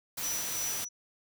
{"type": "noise", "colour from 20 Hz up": "white", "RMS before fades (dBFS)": -36, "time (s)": [0.17, 0.85], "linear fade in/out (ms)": 10}
{"type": "tone with tremolo", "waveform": "sine", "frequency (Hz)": 5900, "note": "F#8", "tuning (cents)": -6, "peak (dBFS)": -32, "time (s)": [0.22, 0.89], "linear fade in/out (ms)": 20, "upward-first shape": "sine", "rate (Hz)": 2.9, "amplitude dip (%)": 55}
{"effects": []}